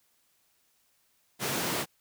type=high-pass noise; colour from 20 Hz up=pink; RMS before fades=-31 dBFS; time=1.39-1.86 s; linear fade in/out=50 ms; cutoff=130 Hz; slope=24 dB/octave; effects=white hiss -70 dBFS RMS until 2 s